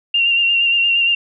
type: tone with vibrato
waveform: sine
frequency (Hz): 2773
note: F7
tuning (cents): -13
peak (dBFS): -12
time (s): 0.14-1.15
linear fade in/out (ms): 5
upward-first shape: sine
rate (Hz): 8.6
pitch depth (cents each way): 28
effects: none